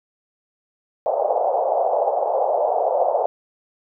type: band-pass noise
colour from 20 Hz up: white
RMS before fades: -20 dBFS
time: 1.06-3.26 s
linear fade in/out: 0 ms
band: 500 to 780 Hz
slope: 48 dB/octave
effects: none